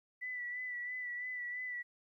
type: tone with vibrato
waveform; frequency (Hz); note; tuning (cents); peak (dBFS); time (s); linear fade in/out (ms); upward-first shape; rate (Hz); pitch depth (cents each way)
sine; 1975.5; B6; 0; -38; 0.21-1.83; 20; sine; 3; 31
effects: 13-bit